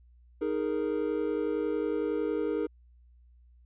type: chord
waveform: triangle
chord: D# suspended fourth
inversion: none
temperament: equal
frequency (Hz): 311.1 / 415.3 / 466.2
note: D#4 / G#4 / A#4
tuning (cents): 0 / 0 / 0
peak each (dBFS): -30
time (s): 0.41-2.67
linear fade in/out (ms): 10
effects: added 60 Hz sine -55 dBFS peak until 3.65 s + resampled to 8000 Hz